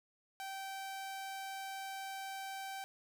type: tone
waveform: sawtooth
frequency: 776 Hz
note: G5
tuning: 18 cents flat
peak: -38 dBFS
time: 0.4-2.84 s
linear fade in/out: 0 ms
effects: none